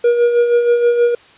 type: tone with tremolo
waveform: triangle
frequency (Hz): 477.2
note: A#4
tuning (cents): +41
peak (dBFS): -6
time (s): 0.04-1.15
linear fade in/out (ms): 5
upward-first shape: sine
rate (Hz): 6.3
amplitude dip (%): 50
effects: white hiss -45 dBFS RMS until 1.37 s + resampled to 8000 Hz